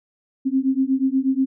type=beating tone pair; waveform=sine; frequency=261.6 / 269.9 Hz; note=C4 / C#4; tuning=0 / -46 cents; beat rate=8.3 Hz; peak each=-20 dBFS; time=0.45-1.46 s; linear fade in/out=20 ms; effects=none